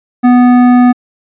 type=tone with hard clipping; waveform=sine; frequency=246.9 Hz; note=B3; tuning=in tune; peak=-5 dBFS; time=0.23-0.93 s; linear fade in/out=20 ms; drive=12 dB; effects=resampled to 8000 Hz

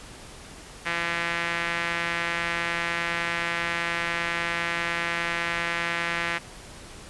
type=tone with band-pass filter; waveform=sawtooth; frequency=170 Hz; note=F3; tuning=46 cents flat; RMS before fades=-28 dBFS; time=0.85-6.39 s; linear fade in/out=20 ms; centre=2000 Hz; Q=2.1; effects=pink hiss -44 dBFS RMS until 7.09 s + resampled to 24000 Hz

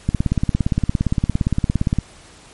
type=click train; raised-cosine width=5 ms; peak=-4 dBFS; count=34; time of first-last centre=0.09-1.987 s; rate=17.4 Hz; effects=pink hiss -45 dBFS RMS until 2.53 s + MP3 48 kbps

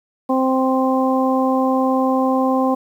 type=harmonic tone; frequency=261.6 Hz; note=C4; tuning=in tune; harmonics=1 / 2 / 3 / 4; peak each=-17 / -20 / -22 / -23 dBFS; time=0.29-2.75 s; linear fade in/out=10 ms; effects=8-bit

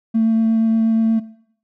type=tone with vibrato; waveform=triangle; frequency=224.2 Hz; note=A3; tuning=33 cents sharp; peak=-9 dBFS; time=0.14-1.2 s; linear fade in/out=20 ms; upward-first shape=triangle; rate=8.4 Hz; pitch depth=12 cents each way; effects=noise-tail reverb RT60 0.7 s tail -22 dB re dry + tanh soft clip ceiling -10 dBFS

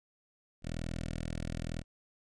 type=tone with notch filter; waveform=10% pulse; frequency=41 Hz; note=E1; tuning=9 cents flat; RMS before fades=-38 dBFS; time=0.62-1.84 s; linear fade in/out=50 ms; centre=1000 Hz; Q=1.3; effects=resampled to 22050 Hz

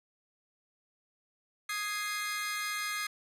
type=chord; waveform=sawtooth; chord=Ab major; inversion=second; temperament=equal; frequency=1244.5 / 1661.2 / 2093 Hz; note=Eb6 / Ab6 / C7; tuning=0 / 0 / 0 cents; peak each=-34 / -35 / -33 dBFS; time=1.69-3.07 s; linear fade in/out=5 ms; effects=resampled to 32000 Hz + 11-bit

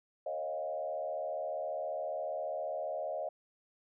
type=tone with frequency modulation; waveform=sine; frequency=622.3 Hz; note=D#5; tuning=in tune; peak=-34 dBFS; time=0.26-3.29 s; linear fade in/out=5 ms; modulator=74.7 Hz; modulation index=1.2; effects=none

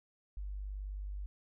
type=tone; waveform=sine; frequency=49.43 Hz; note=G1; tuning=15 cents sharp; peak=-38 dBFS; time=0.37-1.26 s; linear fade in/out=0 ms; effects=none

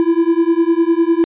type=beating tone pair; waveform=triangle; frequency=329.6 / 339.5 Hz; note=E4 / F4; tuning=0 / -49 cents; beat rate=9.9 Hz; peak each=-12 dBFS; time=0-1.24 s; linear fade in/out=0 ms; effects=resampled to 8000 Hz

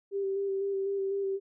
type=tone with vibrato; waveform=sine; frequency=392.5 Hz; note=G4; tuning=2 cents sharp; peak=-28 dBFS; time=0.11-1.4 s; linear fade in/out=50 ms; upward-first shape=square; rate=4 Hz; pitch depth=18 cents each way; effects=none

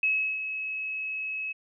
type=tone with ADSR envelope; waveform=sine; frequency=2573 Hz; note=E7; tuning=43 cents flat; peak=-21 dBFS; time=0.03-1.53 s; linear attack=3 ms; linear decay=350 ms; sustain=-9 dB; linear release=16 ms; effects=none

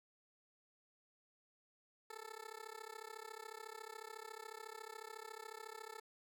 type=tone with amplitude modulation; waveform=15% pulse; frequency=440 Hz; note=A4; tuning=in tune; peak=-39 dBFS; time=2.1-6 s; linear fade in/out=5 ms; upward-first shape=sine; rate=34 Hz; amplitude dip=95%; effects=none

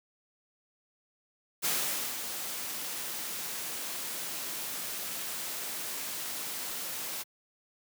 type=noise with ADSR envelope; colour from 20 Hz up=white; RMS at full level=-29 dBFS; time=1.62-7.24 s; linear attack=29 ms; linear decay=490 ms; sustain=-8 dB; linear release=27 ms; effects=high-pass 150 Hz 12 dB/octave

